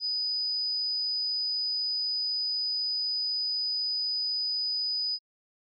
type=tone; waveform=sine; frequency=4978 Hz; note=D#8; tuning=in tune; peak=-27 dBFS; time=0-5.19 s; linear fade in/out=50 ms; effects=AAC 48 kbps